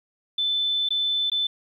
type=tone with dropouts; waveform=sine; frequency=3520 Hz; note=A7; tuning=in tune; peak=-21 dBFS; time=0.38-1.47 s; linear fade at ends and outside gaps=5 ms; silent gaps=0.889-0.905 / 1.3-1.317 s; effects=10-bit